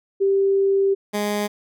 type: tone pair in turn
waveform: sine / 15% pulse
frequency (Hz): 392 / 207.2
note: G4 / G#3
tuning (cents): 0 / -4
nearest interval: major seventh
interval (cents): 1104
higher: first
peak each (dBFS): -15 / -15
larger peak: neither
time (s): 0.2-0.95 / 1.13-1.48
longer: first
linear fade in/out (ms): 20
effects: none